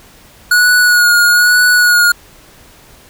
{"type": "tone with vibrato", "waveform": "square", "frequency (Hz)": 1453, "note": "F#6", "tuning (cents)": -32, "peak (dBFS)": -7, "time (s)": [0.51, 2.12], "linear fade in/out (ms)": 5, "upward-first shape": "sine", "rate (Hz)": 1.1, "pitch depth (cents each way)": 27, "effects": ["pink hiss -42 dBFS RMS until 3.09 s"]}